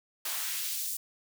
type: noise with high-pass filter sweep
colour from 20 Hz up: white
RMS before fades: -34 dBFS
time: 0.25-0.97 s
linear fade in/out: 5 ms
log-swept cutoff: 680 to 6800 Hz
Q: 0.82
effects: none